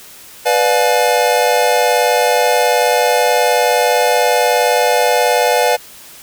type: chord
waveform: square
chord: B diminished seventh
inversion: none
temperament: just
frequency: 493.9 / 592.7 / 711.2 / 853.4 Hz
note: B4 / D5 / F5 / Ab5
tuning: 0 / +16 / +31 / +47 cents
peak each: -16 / -18 / -17 / -18 dBFS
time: 0.45-5.77 s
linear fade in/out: 20 ms
effects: white hiss -38 dBFS RMS until 6.22 s